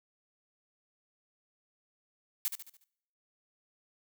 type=noise with echo; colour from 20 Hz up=blue; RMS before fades=-31 dBFS; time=2.45-2.48 s; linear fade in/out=0 ms; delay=72 ms; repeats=5; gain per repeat=-7 dB; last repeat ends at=2.84 s; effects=noise-tail reverb RT60 0.8 s tail -26 dB re dry